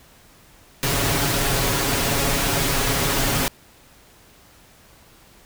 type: noise with comb filter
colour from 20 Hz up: pink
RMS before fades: -21 dBFS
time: 0.83-3.48 s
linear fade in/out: 0 ms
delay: 7.2 ms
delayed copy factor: +0.6
effects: pink hiss -51 dBFS RMS until 5.45 s